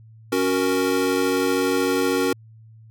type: chord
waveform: square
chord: F# major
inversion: second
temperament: equal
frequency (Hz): 277.2 / 370 / 466.2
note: C#4 / F#4 / A#4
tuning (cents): 0 / 0 / 0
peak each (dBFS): -24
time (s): 0.32-2.33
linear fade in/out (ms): 5
effects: added 111 Hz sine -44 dBFS peak until 2.9 s